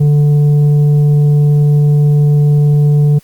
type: tone with tanh clipping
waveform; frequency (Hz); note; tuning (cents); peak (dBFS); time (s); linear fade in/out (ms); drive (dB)
sine; 146.83; D3; 0; -7; 0-3.19; 10; 5
effects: white hiss -47 dBFS RMS until 3.23 s + Opus 32 kbps